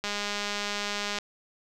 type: click train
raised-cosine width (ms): 0.2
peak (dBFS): -14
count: 236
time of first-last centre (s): 0.04-1.186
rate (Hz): 205
effects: none